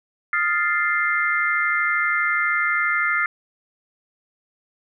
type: chord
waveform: sine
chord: F dominant seventh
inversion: third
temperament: equal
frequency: 1244.5 / 1396.9 / 1760 / 2093 Hz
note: Eb6 / F6 / A6 / C7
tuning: 0 / 0 / 0 / 0 cents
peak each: -27 / -23 / -25 / -22 dBFS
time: 0.33-3.26 s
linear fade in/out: 2 ms
effects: none